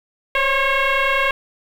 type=tone with frequency modulation; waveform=sine; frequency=558 Hz; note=C#5; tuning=11 cents sharp; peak=-14 dBFS; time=0.35-1.31 s; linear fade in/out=2 ms; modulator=543 Hz; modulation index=4.4; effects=tanh soft clip ceiling -10 dBFS + 7-bit